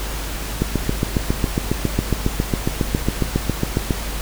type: click train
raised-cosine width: 3 ms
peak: -4 dBFS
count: 25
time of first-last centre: 0.62-3.908 s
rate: 7.3 Hz
effects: added 50 Hz sine -26 dBFS peak until 4.21 s + pink hiss -29 dBFS RMS until 4.21 s